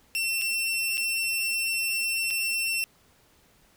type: tone with dropouts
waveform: sawtooth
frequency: 2702 Hz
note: E7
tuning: 42 cents sharp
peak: -22 dBFS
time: 0.15-2.84 s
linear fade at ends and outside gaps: 0 ms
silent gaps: 0.414-0.419 / 0.972-0.978 / 2.304-2.308 s
effects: pink hiss -61 dBFS RMS until 3.76 s